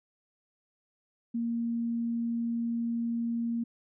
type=tone; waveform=sine; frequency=233.1 Hz; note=A#3; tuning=in tune; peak=-28 dBFS; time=1.34-3.64 s; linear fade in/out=10 ms; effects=none